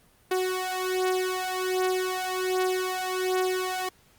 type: beating tone pair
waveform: sawtooth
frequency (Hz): 370 / 371.3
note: F#4 / F#4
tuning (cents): 0 / +6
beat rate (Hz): 1.3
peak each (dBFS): -24 / -25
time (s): 0.31-3.89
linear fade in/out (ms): 5
effects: pink hiss -60 dBFS RMS until 4.18 s + Opus 32 kbps